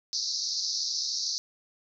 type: band-pass noise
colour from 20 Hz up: white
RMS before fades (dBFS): -31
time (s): 0.13-1.38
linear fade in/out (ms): 0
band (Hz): 4100 to 6000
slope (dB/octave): 96
effects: none